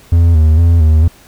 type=tone with vibrato; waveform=triangle; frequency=81.3 Hz; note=E2; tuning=23 cents flat; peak=-3 dBFS; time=0.12-1.08 s; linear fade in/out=5 ms; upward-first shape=square; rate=2.2 Hz; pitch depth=64 cents each way; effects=pink hiss -43 dBFS RMS until 1.27 s